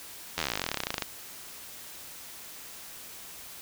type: slowing click train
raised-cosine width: 0.2 ms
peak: -11 dBFS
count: 29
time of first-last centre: 0.38-1.022 s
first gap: 11 ms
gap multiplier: 1.05
effects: white hiss -45 dBFS RMS until 3.61 s